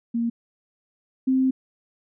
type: tone pair in turn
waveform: sine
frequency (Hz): 233.1 / 261.6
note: A#3 / C4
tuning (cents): 0 / 0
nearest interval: major second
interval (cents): 200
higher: second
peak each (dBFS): -21 / -17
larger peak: second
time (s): 0.14-0.3 / 1.27-1.51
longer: second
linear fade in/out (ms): 10
effects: none